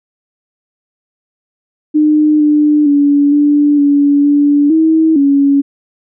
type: tone with pitch steps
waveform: sine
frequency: 303.5 / 298.7 / 286.4 / 292.1 / 285.8 / 289 / 319.8 / 280.2 Hz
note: D#4 / D4 / D4 / D4 / D4 / D4 / D#4 / C#4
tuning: -43 / +29 / -43 / -9 / -47 / -28 / +48 / +19 cents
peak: -6 dBFS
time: 1.94-5.62 s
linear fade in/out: 20 ms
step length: 460 ms
effects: none